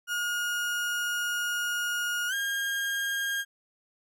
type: tone with pitch glide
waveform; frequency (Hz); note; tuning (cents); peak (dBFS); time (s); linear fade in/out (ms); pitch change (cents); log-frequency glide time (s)
35% pulse; 1433 to 1617.8; F6 to G#6; +44 to -46; -26; 0.07-3.45; 50; +210; 2.28-2.34
effects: none